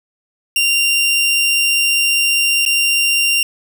sawtooth tone with dropouts, 2775 Hz, F7, 12 cents flat, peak -9 dBFS, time 0.56-3.43 s, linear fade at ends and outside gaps 2 ms, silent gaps 2.652-2.661 s, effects none

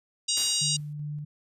harmonic tone, 950 Hz, A#5, 33 cents sharp, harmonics 3 / 4 / 5 / 6 / 7 / 8 / 9, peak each -33 / -31 / -30 / -32 / -33 / -34 / -32 dBFS, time 0.28-0.77 s, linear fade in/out 10 ms
white noise with exponential decay, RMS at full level -33 dBFS, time 0.37-0.93 s, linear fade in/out 0 ms, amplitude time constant 120 ms
sine tone with tremolo, 148.3 Hz, D3, 17 cents sharp, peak -31 dBFS, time 0.61-1.25 s, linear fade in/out 10 ms, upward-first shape square, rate 2.6 Hz, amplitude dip 25%
effects resampled to 32000 Hz

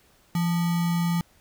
sine tone with sample-and-hold, 170.6 Hz, F3, 40 cents flat, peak -21 dBFS, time 0.35-1.21 s, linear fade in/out 2 ms, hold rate 1050 Hz, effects pink hiss -60 dBFS RMS until 1.4 s

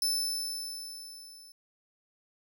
sawtooth tone with level ramp, 5274 Hz, E8, in tune, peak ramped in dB -23 to -48 dBFS, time 0.02-1.52 s, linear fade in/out 2 ms, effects none

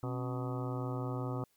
harmonic tone with a mistuned harmonic, 125.1 Hz, B2, 23 cents sharp, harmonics 1 / 2 / 3 / 4 / 5 / 6 / 7 / 8 / 9 / 10, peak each -36 / -41 / -44 / -45 / -49 / -49 / -50 / -53 / -50 / -48 dBFS, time 0.03-1.44 s, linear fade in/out 2 ms, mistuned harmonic 2, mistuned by +120 cents, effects white hiss -73 dBFS RMS until 1.56 s

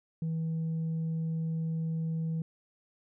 sine tone with tanh clipping, 162 Hz, E3, 30 cents flat, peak -30 dBFS, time 0.22-2.42 s, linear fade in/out 2 ms, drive 1 dB, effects none

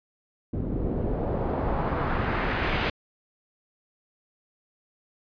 pink noise with low-pass filter sweep, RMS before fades -27 dBFS, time 0.53-2.9 s, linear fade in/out 5 ms, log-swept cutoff 290 to 2900 Hz, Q 1.3, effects resampled to 11025 Hz

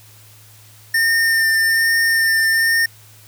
square tone with vibrato, 1811 Hz, A6, 49 cents sharp, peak -14 dBFS, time 0.94-2.86 s, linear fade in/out 5 ms, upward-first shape sine, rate 1.2 Hz, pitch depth 14 cents each way, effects added 107 Hz sine -46 dBFS peak until 3.27 s + white hiss -47 dBFS RMS until 3.27 s

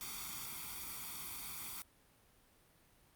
white noise with comb filter, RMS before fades -45 dBFS, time 0.01-1.82 s, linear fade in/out 0 ms, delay 0.87 ms, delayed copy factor +0.8, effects pink hiss -68 dBFS RMS until 3.15 s + Opus 48 kbps

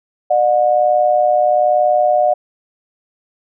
sine tone pair together, 602.9 / 724 Hz, D5 / F#5, +45 / -38 cents, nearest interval minor third, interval 317 cents, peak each -13 dBFS, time 0.3-2.34 s, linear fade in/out 10 ms, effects none

